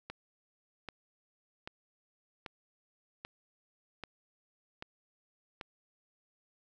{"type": "click train", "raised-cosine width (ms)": 0.3, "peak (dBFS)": -25, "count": 8, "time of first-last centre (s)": [0.1, 5.612], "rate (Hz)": 1.27, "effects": []}